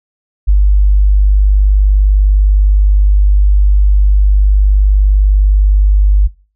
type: tone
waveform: sine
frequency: 49.84 Hz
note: G1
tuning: 29 cents sharp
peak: -4 dBFS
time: 0.47-6.28 s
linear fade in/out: 20 ms
effects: noise-tail reverb RT60 0.4 s tail -23 dB re dry